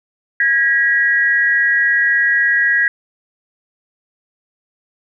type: tone pair together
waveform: sine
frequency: 1643.6 / 1920 Hz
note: G#6 / B6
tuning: -18 / -49 cents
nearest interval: minor third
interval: 269 cents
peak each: -14 dBFS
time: 0.4-2.88 s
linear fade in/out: 2 ms
effects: none